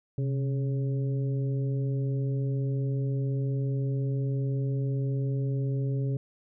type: harmonic tone with a mistuned harmonic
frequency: 138.59 Hz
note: C#3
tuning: in tune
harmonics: 1 / 2 / 3 / 4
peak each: -26 / -38 / -38 / -46 dBFS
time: 0.18-6.17 s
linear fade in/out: 2 ms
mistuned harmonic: 1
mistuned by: -74 cents
effects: none